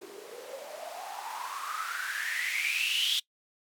blue noise with band-pass filter sweep, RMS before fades -34 dBFS, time 0.01-3.2 s, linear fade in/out 10 ms, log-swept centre 370 to 3400 Hz, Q 9.4, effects noise-tail reverb RT60 0.1 s tail -22 dB re dry

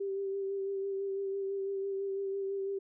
sine tone with vibrato, 392 Hz, G4, in tune, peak -32 dBFS, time 0-2.79 s, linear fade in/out 10 ms, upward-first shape sine, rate 6 Hz, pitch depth 22 cents each way, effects none

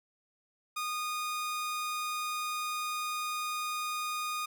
sawtooth tone, 1230 Hz, D#6, 20 cents flat, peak -29 dBFS, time 0.76-4.46 s, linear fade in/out 10 ms, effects none

